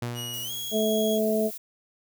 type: tone with exponential decay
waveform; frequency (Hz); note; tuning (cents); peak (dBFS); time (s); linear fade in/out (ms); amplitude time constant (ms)
sawtooth; 120; B2; -49; -24; 0.02-1.04; 5; 220
type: tone with pitch glide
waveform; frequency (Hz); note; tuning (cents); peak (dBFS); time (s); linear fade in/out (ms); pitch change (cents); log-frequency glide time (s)
sawtooth; 2902 to 3314; F#7 to G#7; -34 to -4; -30; 0.14-1.2; 50; +230; 0.43-0.52
type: noise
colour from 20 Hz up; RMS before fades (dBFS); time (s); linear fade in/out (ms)
violet; -38; 0.33-1.58; 10
type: harmonic tone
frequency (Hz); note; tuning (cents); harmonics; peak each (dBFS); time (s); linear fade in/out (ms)
216.9; A3; -25; 1 / 2 / 3; -26 / -26 / -26; 0.71-1.51; 50
effects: none